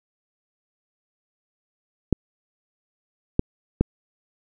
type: clicks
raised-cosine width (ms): 3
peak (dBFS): -4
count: 3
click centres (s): 2.127 / 3.394 / 3.81
effects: none